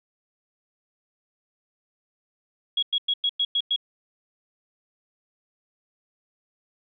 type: tone bursts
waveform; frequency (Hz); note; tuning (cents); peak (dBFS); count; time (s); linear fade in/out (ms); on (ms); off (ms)
sine; 3322; G#7; 0; -20; 7; 2.77-3.762; 5; 56; 100
effects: none